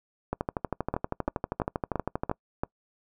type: two click trains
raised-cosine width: 1 ms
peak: -13 / -14 dBFS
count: 6 / 26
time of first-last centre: 0.94-2.635 / 0.33-2.314 s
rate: 2.95 / 12.6 Hz
effects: noise-tail reverb RT60 0.1 s tail -25 dB re dry